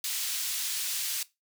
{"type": "high-pass noise", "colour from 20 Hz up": "pink", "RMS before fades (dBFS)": -32, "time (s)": [0.04, 1.23], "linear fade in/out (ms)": 2, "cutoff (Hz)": 3600, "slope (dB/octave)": 12, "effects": ["noise-tail reverb RT60 0.2 s tail -18 dB re dry"]}